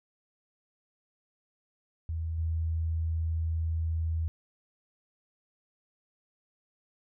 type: tone with level steps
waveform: sine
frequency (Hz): 81.3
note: E2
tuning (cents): -23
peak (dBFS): -30 / -27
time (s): 2.09-4.28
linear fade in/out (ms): 0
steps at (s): 2.38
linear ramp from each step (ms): 5
effects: none